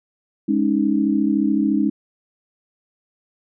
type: chord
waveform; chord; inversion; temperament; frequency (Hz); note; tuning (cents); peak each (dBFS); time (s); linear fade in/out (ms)
sine; Ab suspended fourth; none; equal; 207.7 / 277.2 / 311.1; Ab3 / Db4 / Eb4; 0 / 0 / 0; -20; 0.48-1.9; 10
effects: none